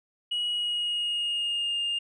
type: tone with pitch glide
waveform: sine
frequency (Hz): 2908 to 2819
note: F#7 to F7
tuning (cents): -31 to +16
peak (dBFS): -24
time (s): 0.31-1.99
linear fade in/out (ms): 10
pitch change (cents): -53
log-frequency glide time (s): 0.49-1.8
effects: tanh soft clip ceiling -24 dBFS